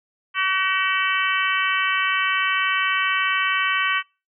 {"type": "harmonic tone", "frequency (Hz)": 379.7, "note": "F#4", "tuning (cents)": 45, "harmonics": [3, 4, 5, 6, 7, 8], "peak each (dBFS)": [-24, -25, -26, -27, -27, -28], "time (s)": [0.34, 4.03], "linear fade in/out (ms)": 50, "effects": ["noise-tail reverb RT60 0.3 s tail -25 dB re dry"]}